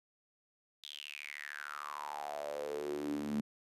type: tone with high-pass filter sweep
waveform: sawtooth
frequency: 73.42 Hz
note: D2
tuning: in tune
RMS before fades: -41 dBFS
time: 0.83-3.41 s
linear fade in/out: 10 ms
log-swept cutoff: 3600 to 210 Hz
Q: 8.1
effects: resampled to 32000 Hz